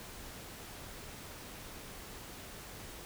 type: silence
effects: pink hiss -48 dBFS RMS until 3.05 s